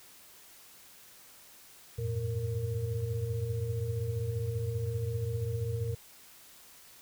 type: tone cluster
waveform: sine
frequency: 89 / 99.4 / 114.5 / 463.9 Hz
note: F2 / G2 / A#2 / A#4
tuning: +33 / +25 / -31 / -8 cents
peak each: -39 / -40 / -32 / -38 dBFS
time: 1.98-5.95 s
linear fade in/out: 10 ms
effects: white hiss -55 dBFS RMS until 7.01 s